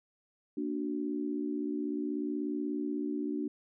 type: chord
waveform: sine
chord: Bb augmented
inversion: none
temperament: equal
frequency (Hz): 233.1 / 293.7 / 370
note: Bb3 / D4 / F#4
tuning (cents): 0 / 0 / 0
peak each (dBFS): -38 / -33 / -39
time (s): 0.57-3.48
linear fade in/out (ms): 5
effects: none